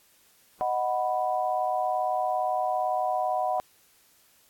sine chord, B major, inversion first, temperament equal, 622.3 / 740 / 987.8 Hz, D#5 / F#5 / B5, 0 / 0 / 0 cents, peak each -30 / -26 / -32 dBFS, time 0.61-3.6 s, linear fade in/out 0 ms, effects white hiss -61 dBFS RMS until 4.49 s + AAC 64 kbps

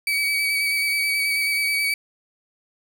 35% pulse tone with vibrato, 2277 Hz, C#7, 46 cents sharp, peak -18 dBFS, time 0.07-1.94 s, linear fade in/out 2 ms, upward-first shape square, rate 9.3 Hz, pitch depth 17 cents each way, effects none

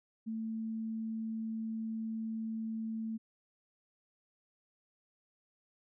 sine tone, 222.6 Hz, A3, 20 cents sharp, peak -35 dBFS, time 0.26-3.18 s, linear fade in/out 20 ms, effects none

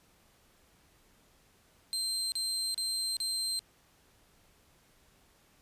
30% pulse tone bursts, 4141 Hz, C8, 19 cents flat, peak -28 dBFS, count 4, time 1.93-3.592 s, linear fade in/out 0 ms, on 390 ms, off 34 ms, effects pink hiss -65 dBFS RMS until 5.61 s + resampled to 32000 Hz

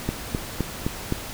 click train, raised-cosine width 3 ms, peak -10 dBFS, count 5, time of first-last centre 0.09-1.124 s, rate 3.87 Hz, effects pink hiss -35 dBFS RMS until 1.33 s

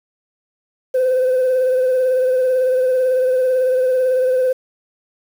sine tone with vibrato, 512 Hz, C5, 38 cents flat, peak -11 dBFS, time 0.94-4.53 s, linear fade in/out 10 ms, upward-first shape triangle, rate 18 Hz, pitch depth 37 cents each way, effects tanh soft clip ceiling -11 dBFS + 7-bit

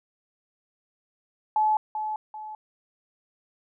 sine tone with echo, 859 Hz, A5, 42 cents flat, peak -19 dBFS, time 1.56-1.77 s, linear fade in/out 2 ms, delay 390 ms, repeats 2, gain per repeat -8 dB, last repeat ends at 2.55 s, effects none

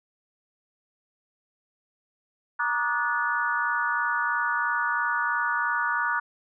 sine tone cluster, 940 / 1160 / 1223 / 1460 / 1730 Hz, A#5 / D6 / D#6 / F#6 / A6, +14 / -22 / -30 / -24 / -30 cents, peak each -30 / -31 / -33 / -26 / -33 dBFS, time 2.59-6.2 s, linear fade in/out 10 ms, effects none

